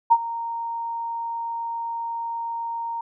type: tone with ADSR envelope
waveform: sine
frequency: 927 Hz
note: A#5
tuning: 10 cents flat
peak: -9 dBFS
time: 0.1-3.01 s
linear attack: 20 ms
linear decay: 51 ms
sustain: -17 dB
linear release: 4 ms
effects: none